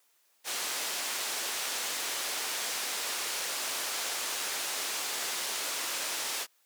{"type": "low-pass noise", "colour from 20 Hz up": "white", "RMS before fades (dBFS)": -34, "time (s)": [0.44, 6.47], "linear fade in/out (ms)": 50, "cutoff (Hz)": 8400, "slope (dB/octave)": 12, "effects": ["white hiss -69 dBFS RMS until 6.65 s", "high-pass 400 Hz 12 dB/octave"]}